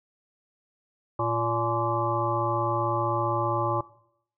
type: harmonic tone with a mistuned harmonic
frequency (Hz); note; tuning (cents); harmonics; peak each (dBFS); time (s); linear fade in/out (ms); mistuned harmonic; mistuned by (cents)
115.4; A#2; -17; 1 / 3 / 5 / 7 / 9 / 10; -31 / -31 / -31 / -31 / -31 / -31; 1.19-3.81; 5; 7; +79
effects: noise-tail reverb RT60 0.7 s tail -19 dB re dry